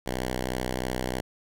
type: tone with vibrato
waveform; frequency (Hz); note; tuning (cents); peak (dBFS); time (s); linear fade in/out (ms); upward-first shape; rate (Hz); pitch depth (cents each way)
5% pulse; 63.1; B1; +38; -17; 0.06-1.21; 5; square; 13; 34
effects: none